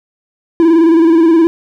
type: tone with vibrato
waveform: triangle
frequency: 329.6 Hz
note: E4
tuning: in tune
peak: -3 dBFS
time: 0.6-1.47 s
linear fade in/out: 0 ms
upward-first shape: square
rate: 19 Hz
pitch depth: 47 cents each way
effects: none